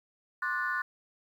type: chord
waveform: sine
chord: D dominant seventh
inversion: third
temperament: just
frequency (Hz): 1057.2 / 1174.7 / 1468.3 / 1762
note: C6 / D6 / F#6 / A6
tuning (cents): +18 / 0 / -14 / +2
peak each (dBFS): -36 / -37 / -31 / -34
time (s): 0.42-0.82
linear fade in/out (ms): 5
effects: tanh soft clip ceiling -20 dBFS + 10-bit